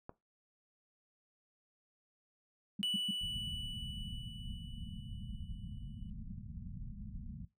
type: click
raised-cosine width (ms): 1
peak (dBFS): -31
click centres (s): 0.094
type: tone bursts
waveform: sine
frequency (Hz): 200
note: G3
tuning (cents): +35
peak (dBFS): -34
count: 3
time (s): 2.79-3.111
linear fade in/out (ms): 5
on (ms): 27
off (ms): 120
type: tone with exponential decay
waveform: triangle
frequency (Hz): 2960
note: F#7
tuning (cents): 0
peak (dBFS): -30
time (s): 2.83-6.1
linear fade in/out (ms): 0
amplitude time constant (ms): 710
type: low-pass noise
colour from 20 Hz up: pink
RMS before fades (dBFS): -45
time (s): 3.21-7.45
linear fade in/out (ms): 5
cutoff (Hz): 230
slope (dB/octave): 96
effects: noise-tail reverb RT60 0.2 s tail -18 dB re dry